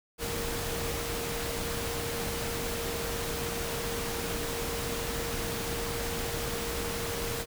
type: tone in noise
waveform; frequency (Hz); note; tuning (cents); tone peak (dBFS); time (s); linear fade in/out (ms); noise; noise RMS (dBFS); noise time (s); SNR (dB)
sine; 466.2; A#4; 0; -37; 0.18-7.46; 50; pink; -34; 0.18-7.46; -6
effects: none